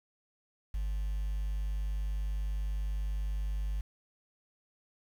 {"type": "tone", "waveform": "sine", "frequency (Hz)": 50, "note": "G1", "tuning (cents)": 35, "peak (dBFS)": -28, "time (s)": [0.74, 3.81], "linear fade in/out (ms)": 5, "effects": ["tanh soft clip ceiling -30 dBFS", "9-bit"]}